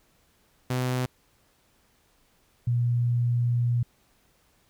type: tone pair in turn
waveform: sawtooth / sine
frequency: 126.8 / 120.25 Hz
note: B2 / B2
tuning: +46 / -46 cents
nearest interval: minor second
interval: 92 cents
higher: first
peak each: -21 dBFS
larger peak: neither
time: 0.7-1.06 / 2.67-3.83 s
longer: second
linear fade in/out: 5 ms
effects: pink hiss -65 dBFS RMS until 4.69 s